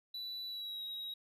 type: tone with pitch glide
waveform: triangle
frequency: 3961 to 3822 Hz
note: B7 to A#7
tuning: +4 to +43 cents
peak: -39 dBFS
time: 0.14-1.14 s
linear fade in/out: 5 ms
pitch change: -61 cents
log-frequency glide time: 0.46-0.84 s
effects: none